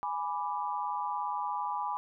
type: chord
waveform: sine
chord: G# diminished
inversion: none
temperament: equal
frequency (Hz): 830.6 / 987.8 / 1174.7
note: G#5 / B5 / D6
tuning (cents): 0 / 0 / 0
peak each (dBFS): -35 / -34 / -38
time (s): 0.03-1.97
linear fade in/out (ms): 0
effects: none